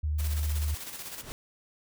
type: tone with vibrato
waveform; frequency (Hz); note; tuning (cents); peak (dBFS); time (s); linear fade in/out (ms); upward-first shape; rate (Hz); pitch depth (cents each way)
sine; 75.5; D2; +48; -26; 0.03-0.75; 10; triangle; 10; 21
type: noise with tremolo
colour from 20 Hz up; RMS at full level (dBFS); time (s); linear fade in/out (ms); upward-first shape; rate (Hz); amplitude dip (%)
white; -39; 0.18-1.23; 20; square; 16; 45
type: noise with exponential growth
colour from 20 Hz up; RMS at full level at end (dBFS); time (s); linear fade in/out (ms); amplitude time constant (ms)
pink; -38; 1.03-1.32; 0; 63
effects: none